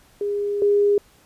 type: tone pair in turn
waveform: sine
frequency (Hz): 408.1 / 408.1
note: G#4 / G#4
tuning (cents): -30 / -30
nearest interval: unison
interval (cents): 0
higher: neither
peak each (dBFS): -21 / -14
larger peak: second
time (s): 0.21-0.62 / 0.62-0.98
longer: first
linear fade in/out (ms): 2
effects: pink hiss -55 dBFS RMS until 1.25 s + resampled to 32000 Hz